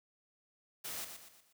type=noise with echo; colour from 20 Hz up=white; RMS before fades=-42 dBFS; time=0.84-1.05 s; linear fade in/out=10 ms; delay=120 ms; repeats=4; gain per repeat=-7 dB; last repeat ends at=1.53 s; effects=high-pass 100 Hz 12 dB/octave